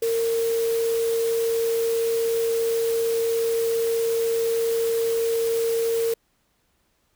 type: tone in noise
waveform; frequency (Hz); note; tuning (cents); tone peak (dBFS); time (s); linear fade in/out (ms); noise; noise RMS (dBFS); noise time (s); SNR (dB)
sine; 458.6; A#4; -28; -20; 0.02-6.14; 5; white; -35; 0.02-6.14; +12
effects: pink hiss -68 dBFS RMS until 7.15 s